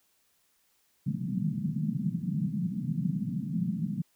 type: band-pass noise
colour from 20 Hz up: pink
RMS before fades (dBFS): -31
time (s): 1.06-4.02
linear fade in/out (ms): 10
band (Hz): 140 to 220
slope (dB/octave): 48
effects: white hiss -70 dBFS RMS until 4.15 s